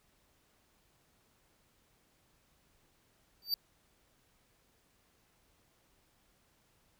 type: tone with exponential growth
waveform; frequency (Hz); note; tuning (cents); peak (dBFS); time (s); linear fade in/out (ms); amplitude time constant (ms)
square; 4630; D8; -25; -26; 3.42-3.54; 1; 26
effects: pink hiss -71 dBFS RMS until 6.99 s